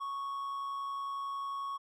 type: tone with amplitude modulation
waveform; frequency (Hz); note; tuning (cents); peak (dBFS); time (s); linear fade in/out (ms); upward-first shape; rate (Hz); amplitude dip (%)
triangle; 1108.7; C#6; 0; -32; 0-1.78; 20; sine; 131; 30
effects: none